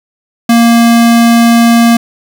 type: tone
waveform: square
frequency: 233.1 Hz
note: A#3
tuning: in tune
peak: -4 dBFS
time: 0.49-1.97 s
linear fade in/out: 5 ms
effects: 7-bit